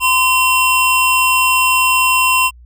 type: tone pair together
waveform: square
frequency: 1023.4 / 2735 Hz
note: C6 / F7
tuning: -39 / -37 cents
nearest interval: octave + perfect fourth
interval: 1702 cents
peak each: -14 dBFS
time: 0-2.51 s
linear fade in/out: 50 ms
effects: added 60 Hz sine -38 dBFS peak until 2.65 s